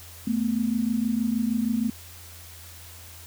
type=tone pair together; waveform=sine; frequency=220.5 / 246.9 Hz; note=A3 / B3; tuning=+4 / 0 cents; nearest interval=major second; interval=196 cents; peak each=-24 / -26 dBFS; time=0.27-1.9 s; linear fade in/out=5 ms; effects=added 85 Hz sine -46 dBFS peak until 3.26 s + white hiss -46 dBFS RMS until 3.26 s